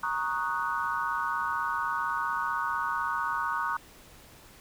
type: chord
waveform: sine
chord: D# minor seventh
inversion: second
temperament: equal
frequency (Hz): 932.3 / 1108.7 / 1244.5 / 1480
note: A#5 / C#6 / D#6 / F#6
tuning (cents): 0 / 0 / 0 / 0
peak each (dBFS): -33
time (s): 0.03-3.77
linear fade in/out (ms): 5
effects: pink hiss -53 dBFS RMS until 4.6 s